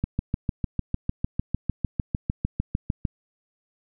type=click train; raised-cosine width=5 ms; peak=-11 dBFS; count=21; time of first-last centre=0.04-3.052 s; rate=6.64 Hz; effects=none